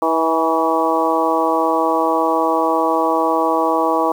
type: harmonic tone with a mistuned harmonic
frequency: 161.9 Hz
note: E3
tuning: 31 cents flat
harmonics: 2 / 3 / 4 / 5 / 6 / 7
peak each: -21 / -21 / -21 / -21 / -21 / -21 dBFS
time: 0.02-4.12 s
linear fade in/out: 2 ms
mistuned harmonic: 5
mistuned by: +31 cents
effects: 7-bit